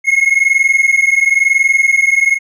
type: tone pair together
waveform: triangle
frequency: 2155 / 2176 Hz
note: C#7 / C#7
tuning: -49 / -33 cents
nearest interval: unison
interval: 16 cents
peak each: -10 dBFS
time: 0.04-2.39 s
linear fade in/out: 50 ms
effects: resampled to 32000 Hz